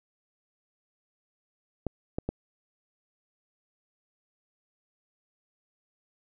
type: clicks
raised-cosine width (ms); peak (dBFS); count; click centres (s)
2; -16; 3; 1.867 / 2.185 / 2.29
effects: none